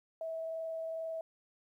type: tone with frequency modulation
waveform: sine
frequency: 650 Hz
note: E5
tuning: 24 cents flat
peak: -36 dBFS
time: 0.21-1.21 s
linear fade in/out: 2 ms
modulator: 22.3 Hz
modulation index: 0.2
effects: 12-bit